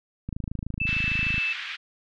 click train, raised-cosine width 5 ms, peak -19 dBFS, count 30, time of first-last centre 0.29-1.38 s, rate 26.6 Hz
sine tone, 2637 Hz, E7, in tune, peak -24 dBFS, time 0.8-1.53 s, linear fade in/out 5 ms
pink band-pass noise, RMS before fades -35 dBFS, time 0.86-1.77 s, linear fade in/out 20 ms, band 1700 to 3400 Hz, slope 24 dB/octave
effects none

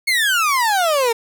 30% pulse exponential sweep, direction down, 2212 to 446.2 Hz, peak -12 dBFS, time 0.07-1.13 s, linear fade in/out 10 ms, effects none

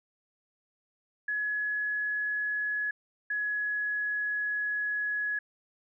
sine tone pair in turn, 1691 / 1684.4 Hz, G#6 / G#6, +31 / +24 cents, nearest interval unison, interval 7 cents, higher first, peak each -28 dBFS, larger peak neither, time 1.28-2.91 / 3.3-5.39 s, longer second, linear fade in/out 5 ms, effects none

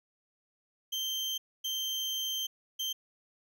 35% pulse tone bursts at uneven times, 3136 Hz, G7, in tune, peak -30 dBFS, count 3, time 0.92-1.38 / 1.64-2.47 / 2.79-2.93 s, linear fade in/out 10 ms, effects none

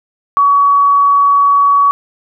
sine tone, 1130 Hz, C#6, 33 cents sharp, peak -6 dBFS, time 0.37-1.91 s, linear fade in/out 0 ms, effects none

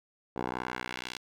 10% pulse tone with band-pass filter sweep, 62 Hz, B1, 7 cents sharp, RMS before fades -37 dBFS, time 0.36-1.18 s, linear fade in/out 5 ms, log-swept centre 620 to 4100 Hz, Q 1.1, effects none

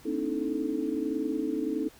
sine tone cluster, 231.1 / 266.8 / 296.5 / 318 / 436.9 Hz, A#3 / C4 / D4 / D#4 / A4, -15 / +34 / +17 / +38 / -12 cents, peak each -40 / -33 / -33 / -32 / -35 dBFS, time 0.05-1.89 s, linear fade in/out 10 ms, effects pink hiss -55 dBFS RMS until 1.99 s

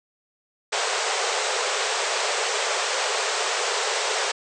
pink band-pass noise, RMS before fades -25 dBFS, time 0.72-4.32 s, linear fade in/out 10 ms, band 400 to 8400 Hz, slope 96 dB/octave, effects none

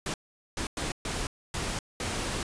pink noise bursts at uneven times, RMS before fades -32 dBFS, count 6, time 0.06-0.14 / 0.57-0.67 / 0.77-0.92 / 1.05-1.27 / 1.54-1.79 / 2-2.43 s, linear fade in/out 2 ms, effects resampled to 22050 Hz

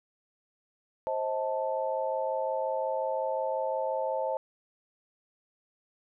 sine chord, A diminished, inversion first, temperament just, 528 / 633.6 / 880 Hz, C5 / Eb5 / A5, +16 / +31 / 0 cents, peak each -31 / -33 / -33 dBFS, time 1.07-4.37 s, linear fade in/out 0 ms, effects none

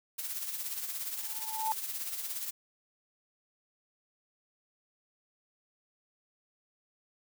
blue noise with tremolo, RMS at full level -35 dBFS, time 0.18-2.51 s, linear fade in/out 10 ms, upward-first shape triangle, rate 17 Hz, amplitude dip 60%
sine tone with exponential growth, 880 Hz, A5, in tune, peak -26 dBFS, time 1.16-1.72 s, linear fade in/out 0 ms, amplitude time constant 120 ms
effects none

